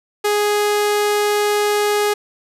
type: tone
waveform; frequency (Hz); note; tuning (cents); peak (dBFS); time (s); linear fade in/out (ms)
sawtooth; 415.3; G#4; 0; -11; 0.24-2.14; 10
effects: resampled to 32000 Hz + 7-bit